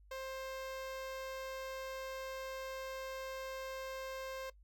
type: tone with notch filter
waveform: sawtooth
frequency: 528 Hz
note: C5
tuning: 16 cents sharp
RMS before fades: -44 dBFS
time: 0.11-4.5 s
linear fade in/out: 5 ms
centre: 10000 Hz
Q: 1.4
effects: noise-tail reverb RT60 0.1 s tail -19 dB re dry + added 50 Hz sine -59 dBFS peak until 4.63 s